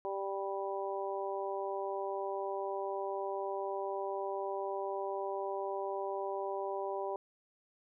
harmonic tone, 196 Hz, G3, in tune, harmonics 2 / 3 / 4 / 5, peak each -38 / -40 / -41 / -42 dBFS, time 0.05-7.16 s, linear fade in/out 0 ms, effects none

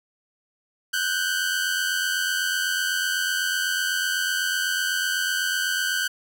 sawtooth tone pair together, 1480 / 1568 Hz, F#6 / G6, 0 / 0 cents, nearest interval minor second, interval 100 cents, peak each -22 dBFS, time 0.93-6.08 s, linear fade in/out 10 ms, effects none

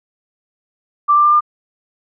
sine tone with pitch steps, 1174.7 / 1183.6 / 1192.5 / 1201.5 Hz, D6 / D6 / D6 / D6, 0 / +13 / +26 / +39 cents, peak -8 dBFS, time 1.08-1.408 s, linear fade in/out 20 ms, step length 82 ms, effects none

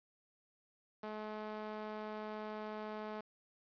sawtooth tone with band-pass filter, 213.9 Hz, A3, 49 cents flat, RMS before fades -44 dBFS, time 1.03-3.21 s, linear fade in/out 5 ms, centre 790 Hz, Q 0.85, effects resampled to 11025 Hz + 10-bit

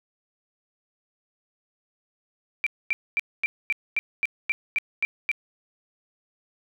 sine tone bursts, 2349 Hz, D7, in tune, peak -20 dBFS, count 11, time 2.64-5.315 s, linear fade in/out 0 ms, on 25 ms, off 240 ms, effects none

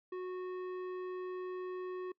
sine tone with tanh clipping, 367 Hz, F#4, 14 cents flat, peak -40 dBFS, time 0.12-2.12 s, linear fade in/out 5 ms, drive 12 dB, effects noise-tail reverb RT60 0.1 s tail -25 dB re dry

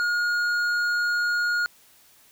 sine tone with hard clipping, 1432 Hz, F6, 43 cents sharp, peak -23 dBFS, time 0-1.66 s, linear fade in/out 0 ms, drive 7 dB, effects white hiss -56 dBFS RMS until 2.31 s

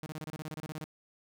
sawtooth tone bursts, 155.56 Hz, D#3, in tune, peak -34 dBFS, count 14, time 0.03-0.841 s, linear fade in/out 0 ms, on 31 ms, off 29 ms, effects none

